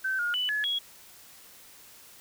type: tone with pitch steps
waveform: sine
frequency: 1542 / 1427 / 2982 / 1703 / 3324 Hz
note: G6 / F6 / F#7 / G#6 / G#7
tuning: -29 / +37 / +13 / +43 / +1 cents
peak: -26 dBFS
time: 0.04-0.79 s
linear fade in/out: 10 ms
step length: 150 ms
effects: white hiss -52 dBFS RMS until 2.2 s